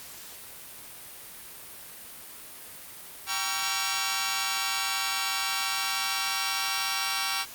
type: chord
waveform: 10% pulse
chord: G diminished seventh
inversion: none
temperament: just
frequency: 784 / 940.8 / 1128.9 / 1354.7 Hz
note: G5 / Bb5 / Db6 / Fb6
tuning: 0 / +16 / +31 / +47 cents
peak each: -25 / -27 / -24 / -24 dBFS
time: 3.26-7.46 s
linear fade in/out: 50 ms
effects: white hiss -44 dBFS RMS until 7.54 s + Opus 48 kbps